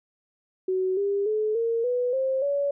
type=tone with pitch steps; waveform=sine; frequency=373.9 / 400.7 / 429.5 / 460.3 / 493.4 / 528.8 / 566.7 Hz; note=F#4 / G4 / A4 / A#4 / B4 / C5 / C#5; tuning=+18 / +38 / -42 / -22 / -2 / +18 / +38 cents; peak=-22 dBFS; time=0.68-2.71 s; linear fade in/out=5 ms; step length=290 ms; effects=none